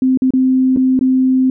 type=tone with dropouts; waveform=sine; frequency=259.5 Hz; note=C4; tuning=14 cents flat; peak=-9 dBFS; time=0.02-1.5 s; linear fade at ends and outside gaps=2 ms; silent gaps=0.174-0.22 / 0.306-0.336 / 0.763-0.771 / 0.992-1.01 s; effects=none